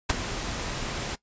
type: noise with ADSR envelope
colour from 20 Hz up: pink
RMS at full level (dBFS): -20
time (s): 0.09-1.16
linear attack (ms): 10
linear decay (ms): 17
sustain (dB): -12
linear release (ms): 18
effects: noise-tail reverb RT60 0.1 s tail -19 dB re dry + resampled to 16000 Hz